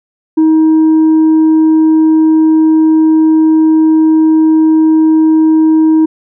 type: tone with tanh clipping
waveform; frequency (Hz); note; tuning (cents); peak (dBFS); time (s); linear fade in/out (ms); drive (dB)
sine; 316.4; D#4; +29; -5; 0.37-6.06; 10; 2
effects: none